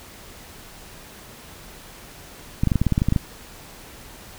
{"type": "clicks", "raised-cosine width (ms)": 5, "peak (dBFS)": -6, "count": 12, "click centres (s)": [2.635, 2.673, 2.718, 2.757, 2.816, 2.867, 2.923, 2.979, 3.019, 3.086, 3.124, 3.162], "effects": ["pink hiss -43 dBFS RMS until 4.38 s"]}